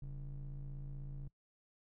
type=ring-modulated tone; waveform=triangle; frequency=82.41 Hz; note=E2; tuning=in tune; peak=-37 dBFS; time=0.02-1.28 s; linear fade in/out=5 ms; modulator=54.4 Hz; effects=noise-tail reverb RT60 0.1 s tail -22 dB re dry